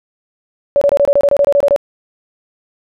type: tone bursts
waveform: sine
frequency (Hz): 568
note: C#5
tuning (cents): +42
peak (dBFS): -7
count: 13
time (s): 0.76-1.762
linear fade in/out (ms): 0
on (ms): 54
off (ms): 25
effects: none